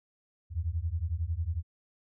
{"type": "beating tone pair", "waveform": "sine", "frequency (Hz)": [77.78, 88.78], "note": ["D#2", "F2"], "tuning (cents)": [0, 29], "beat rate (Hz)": 11, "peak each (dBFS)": [-32, -32], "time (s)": [0.5, 1.63], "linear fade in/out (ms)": 50, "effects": []}